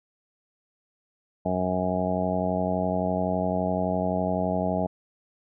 harmonic tone, 91.8 Hz, F#2, 13 cents flat, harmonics 1 / 2 / 3 / 4 / 5 / 6 / 7 / 8 / 9, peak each -35 / -28 / -33 / -38 / -34 / -36 / -28 / -36 / -33 dBFS, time 1.45-4.87 s, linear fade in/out 10 ms, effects none

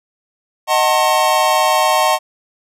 square chord, D# diminished seventh, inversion none, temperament just, 622.3 / 746.7 / 896 / 1075.3 Hz, D#5 / F#5 / A5 / C6, 0 / +16 / +31 / +47 cents, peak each -18 dBFS, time 0.67-2.19 s, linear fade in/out 50 ms, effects resampled to 32000 Hz

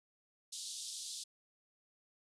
pink band-pass noise, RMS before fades -45 dBFS, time 0.52-1.24 s, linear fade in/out 10 ms, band 3500 to 9900 Hz, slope 48 dB/octave, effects none

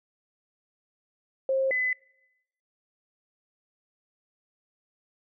sine tone pair in turn, 533 / 2012 Hz, C5 / B6, +32 / +32 cents, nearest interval octave + major seventh, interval 2300 cents, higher second, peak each -22 / -24 dBFS, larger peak first, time 1.49-1.71 / 1.71-1.93 s, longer neither, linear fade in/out 2 ms, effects noise-tail reverb RT60 0.9 s tail -24 dB re dry

